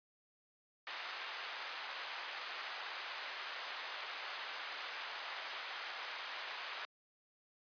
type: band-pass noise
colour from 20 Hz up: pink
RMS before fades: -45 dBFS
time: 0.87-6.85 s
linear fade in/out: 0 ms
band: 1000 to 4000 Hz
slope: 12 dB/octave
effects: high-pass 400 Hz 12 dB/octave + resampled to 11025 Hz